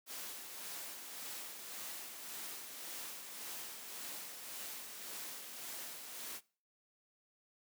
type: noise with tremolo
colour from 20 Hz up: white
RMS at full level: -45 dBFS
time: 0.06-6.41 s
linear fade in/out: 50 ms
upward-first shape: sine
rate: 1.8 Hz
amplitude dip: 40%
effects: noise-tail reverb RT60 0.4 s tail -22 dB re dry + high-pass 200 Hz 12 dB/octave